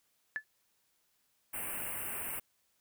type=tone with exponential decay; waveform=sine; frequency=1732 Hz; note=A6; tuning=28 cents flat; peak=-28 dBFS; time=0.36-0.44 s; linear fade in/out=0 ms; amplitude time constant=16 ms
type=band-stop noise; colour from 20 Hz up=white; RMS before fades=-39 dBFS; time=1.53-2.4 s; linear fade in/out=10 ms; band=2900 to 8200 Hz; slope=96 dB/octave
effects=white hiss -75 dBFS RMS until 2.8 s